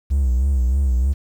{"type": "tone with vibrato", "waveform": "triangle", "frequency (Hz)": 65.4, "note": "C2", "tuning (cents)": 0, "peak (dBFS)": -12, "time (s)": [0.1, 1.14], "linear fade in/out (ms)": 20, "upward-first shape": "sine", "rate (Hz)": 3.2, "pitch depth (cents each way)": 120, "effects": ["tanh soft clip ceiling -8 dBFS", "8-bit"]}